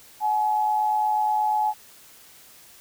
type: tone pair together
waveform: sine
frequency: 741 / 849.3 Hz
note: F#5 / G#5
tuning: +2 / +39 cents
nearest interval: major second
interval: 237 cents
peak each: -29 / -20 dBFS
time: 0.2-1.74 s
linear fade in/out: 50 ms
effects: white hiss -50 dBFS RMS until 2.8 s